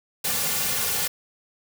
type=noise with comb filter; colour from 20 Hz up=white; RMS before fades=-25 dBFS; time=0.24-1.08 s; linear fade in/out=10 ms; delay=3.1 ms; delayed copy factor=-0.95; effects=none